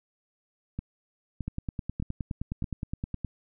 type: two click trains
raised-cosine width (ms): 5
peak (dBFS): -20 / -19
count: 4 / 18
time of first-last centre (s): 0.79-2.642 / 1.48-3.247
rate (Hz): 1.62 / 9.62
effects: none